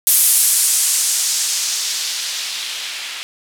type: noise with low-pass filter sweep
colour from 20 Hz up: violet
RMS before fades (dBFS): -18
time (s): 0.07-3.23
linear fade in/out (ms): 0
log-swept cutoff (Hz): 12000 to 2700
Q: 1.2
effects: none